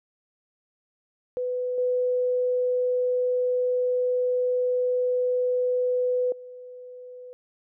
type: tone with level steps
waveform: sine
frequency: 498.8 Hz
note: B4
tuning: 17 cents sharp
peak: -25 / -21 / -39 dBFS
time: 1.37-7.33 s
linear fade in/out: 0 ms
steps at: 1.78 / 6.32 s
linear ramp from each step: 2 ms
effects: none